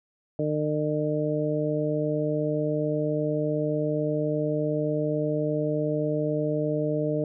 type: harmonic tone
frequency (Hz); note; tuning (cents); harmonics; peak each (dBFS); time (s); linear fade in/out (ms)
151.3; D#3; -48; 1 / 2 / 3 / 4; -29 / -29 / -29 / -29; 0.39-7.24; 2
effects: none

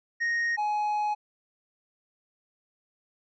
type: tone pair in turn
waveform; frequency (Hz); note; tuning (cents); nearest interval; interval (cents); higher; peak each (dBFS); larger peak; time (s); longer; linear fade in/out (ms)
triangle; 1864.7 / 840; A#6 / G#5; 0 / +19; octave + major second; 1381; first; -23; neither; 0.2-0.57 / 0.57-1.15; second; 20
effects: resampled to 16000 Hz

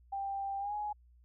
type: tone with pitch glide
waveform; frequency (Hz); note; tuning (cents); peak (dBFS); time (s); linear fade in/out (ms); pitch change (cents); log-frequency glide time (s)
sine; 789 to 835.9; G5 to G#5; +11 to +11; -34; 0.12-0.93; 10; +100; 0.59-0.74
effects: added 60 Hz sine -59 dBFS peak until 1.24 s

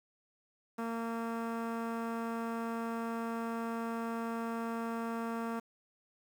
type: tone with low-pass filter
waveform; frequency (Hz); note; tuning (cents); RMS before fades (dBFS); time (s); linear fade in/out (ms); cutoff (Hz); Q
sawtooth; 229.5; A#3; -27; -37; 0.78-5.6; 10; 1300; 2
effects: 9-bit

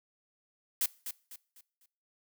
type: noise with echo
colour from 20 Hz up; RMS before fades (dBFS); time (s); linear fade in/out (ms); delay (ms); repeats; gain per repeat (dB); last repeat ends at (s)
blue; -29; 0.81-0.86; 2; 250; 4; -9; 1.86
effects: noise-tail reverb RT60 0.5 s tail -22 dB re dry

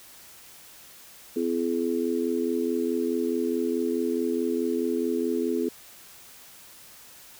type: harmonic tone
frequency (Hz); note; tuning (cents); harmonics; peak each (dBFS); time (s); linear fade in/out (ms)
84.7; E2; +48; 3 / 4 / 5; -28 / -28 / -28; 1.36-5.69; 5
effects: white hiss -49 dBFS RMS until 7.39 s

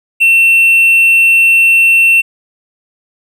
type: tone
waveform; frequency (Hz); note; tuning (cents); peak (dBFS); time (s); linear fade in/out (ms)
triangle; 2700; E7; +41; -3; 0.2-2.22; 20
effects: none

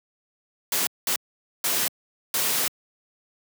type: noise bursts at uneven times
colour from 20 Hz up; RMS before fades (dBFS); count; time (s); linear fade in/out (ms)
white; -24; 4; 0.72-0.87 / 1.07-1.16 / 1.64-1.88 / 2.34-2.68; 2
effects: high-pass 150 Hz 12 dB/octave

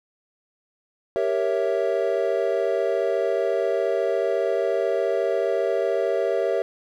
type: chord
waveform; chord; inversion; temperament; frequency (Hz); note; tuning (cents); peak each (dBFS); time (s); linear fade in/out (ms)
triangle; G diminished seventh; none; equal; 392 / 466.2 / 554.4 / 659.3; G4 / Bb4 / Db5 / Fb5; 0 / 0 / 0 / 0; -24; 1.16-6.62; 0
effects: none

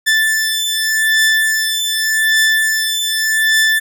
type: beating tone pair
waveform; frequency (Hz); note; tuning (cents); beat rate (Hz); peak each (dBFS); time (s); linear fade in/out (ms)
sawtooth; 1760 / 1760.85; A6 / A6; 0 / +1; 0.85; -12; 0.06-3.8; 20
effects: none

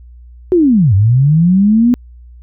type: linear two-way sweep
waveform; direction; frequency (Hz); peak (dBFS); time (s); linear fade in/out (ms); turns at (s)
sine; down then up; 375.6 to 92.5 to 249.1; -6; 0.52-1.94; 0; 0.94
effects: added 60 Hz sine -34 dBFS peak until 2.42 s

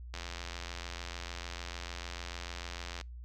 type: click train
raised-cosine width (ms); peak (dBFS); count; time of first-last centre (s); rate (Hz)
0.2; -23; 250; 0.14-3.012; 86.7
effects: noise-tail reverb RT60 0.2 s tail -26 dB re dry + added 60 Hz sine -43 dBFS peak until 3.24 s

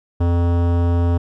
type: tone with hard clipping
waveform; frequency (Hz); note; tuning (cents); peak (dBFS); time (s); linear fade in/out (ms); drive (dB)
sine; 86.2; F2; -22; -16; 0.2-1.18; 10; 18
effects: none

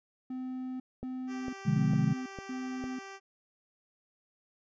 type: tone bursts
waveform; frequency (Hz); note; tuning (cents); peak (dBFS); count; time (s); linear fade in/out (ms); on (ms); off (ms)
triangle; 256.6; C4; -34; -33; 4; 0.3-2.99; 5; 500; 230
type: click train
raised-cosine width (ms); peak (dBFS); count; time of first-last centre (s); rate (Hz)
2; -27; 5; 1.03-2.84; 2.21
type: tone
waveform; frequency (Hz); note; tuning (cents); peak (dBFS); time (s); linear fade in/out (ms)
10% pulse; 390.4; G4; -7; -35; 1.27-3.2; 50
type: chord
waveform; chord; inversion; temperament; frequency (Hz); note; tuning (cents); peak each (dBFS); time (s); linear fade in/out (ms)
sine; B diminished seventh; none; equal with one note detuned; 123.47 / 146.83 / 172.41 / 207.7; B2 / D3 / F3 / Ab3; 0 / 0 / -22 / 0; -33 / -28 / -31 / -30; 1.65-2.14; 20
effects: resampled to 16000 Hz

